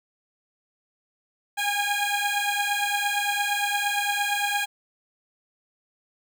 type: beating tone pair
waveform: 15% pulse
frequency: 812 / 820.7 Hz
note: G#5 / G#5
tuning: -39 / -21 cents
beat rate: 8.7 Hz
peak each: -20 dBFS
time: 1.57-4.66 s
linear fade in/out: 20 ms
effects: none